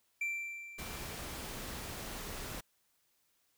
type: tone with exponential decay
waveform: triangle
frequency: 2349 Hz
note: D7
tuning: in tune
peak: -30 dBFS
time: 0.21-1.55 s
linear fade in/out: 5 ms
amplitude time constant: 290 ms
type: noise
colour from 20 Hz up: pink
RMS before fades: -43 dBFS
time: 0.78-2.61 s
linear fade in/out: 10 ms
effects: white hiss -75 dBFS RMS until 3.57 s